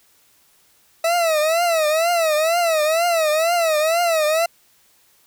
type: tone with vibrato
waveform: 40% pulse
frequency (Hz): 650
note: E5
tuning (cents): -24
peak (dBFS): -15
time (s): 1.04-4.46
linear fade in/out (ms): 5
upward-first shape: triangle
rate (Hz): 2.1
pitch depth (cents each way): 150
effects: white hiss -57 dBFS RMS until 5.26 s